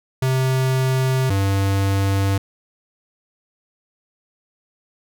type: tone pair in turn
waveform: square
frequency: 130.81 / 98 Hz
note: C3 / G2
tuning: 0 / 0 cents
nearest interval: perfect fourth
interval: 500 cents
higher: first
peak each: -17 dBFS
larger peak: neither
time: 0.22-1.3 / 1.3-2.38 s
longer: neither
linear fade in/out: 5 ms
effects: none